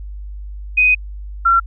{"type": "tone pair in turn", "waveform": "sine", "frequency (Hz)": [2500, 1363.1], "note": ["D#7", "F6"], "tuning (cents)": [8, -42], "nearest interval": "major seventh", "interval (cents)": 1050, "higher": "first", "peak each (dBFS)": -9, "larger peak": "neither", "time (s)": [[0.77, 0.95], [1.45, 1.6]], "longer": "first", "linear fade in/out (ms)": 10, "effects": ["added 50 Hz sine -27 dBFS peak until 1.66 s"]}